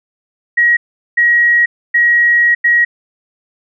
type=tone bursts at uneven times; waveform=sine; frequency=1900 Hz; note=A#6; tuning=33 cents sharp; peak=-7 dBFS; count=4; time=0.57-0.77 / 1.17-1.66 / 1.94-2.55 / 2.64-2.85 s; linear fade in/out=10 ms; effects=none